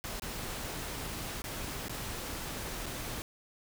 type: noise with dropouts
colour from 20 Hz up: pink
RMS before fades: -39 dBFS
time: 0.04-3.22 s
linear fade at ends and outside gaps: 0 ms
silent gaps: 0.197-0.221 / 1.419-1.441 / 1.883-1.895 / 2.859-2.864 s
effects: none